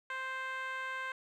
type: tone with band-pass filter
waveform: 10% pulse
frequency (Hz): 523.3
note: C5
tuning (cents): 0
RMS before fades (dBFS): -39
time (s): 0.1-1.12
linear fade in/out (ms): 2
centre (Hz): 1400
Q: 1.9
effects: none